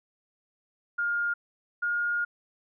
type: tone pair in turn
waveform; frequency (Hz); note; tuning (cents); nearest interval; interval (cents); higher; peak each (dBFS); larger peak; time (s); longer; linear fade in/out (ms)
sine; 1414 / 1423.8; F6 / F6; +21 / +33; unison; 12; second; -25; neither; 0.98-1.34 / 1.82-2.25; second; 10
effects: none